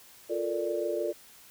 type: chord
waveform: sine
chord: Bb major seventh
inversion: second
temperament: equal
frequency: 349.2 / 440 / 466.2 / 587.3 Hz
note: F4 / A4 / Bb4 / D5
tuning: 0 / 0 / 0 / 0 cents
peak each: -33 / -34 / -36 / -32 dBFS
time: 0.29-1.13 s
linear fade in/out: 20 ms
effects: white hiss -54 dBFS RMS until 1.5 s